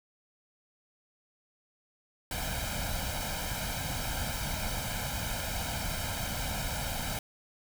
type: noise with comb filter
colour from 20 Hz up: pink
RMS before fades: -34 dBFS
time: 2.31-7.19 s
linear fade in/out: 2 ms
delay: 1.3 ms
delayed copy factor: +0.8
effects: none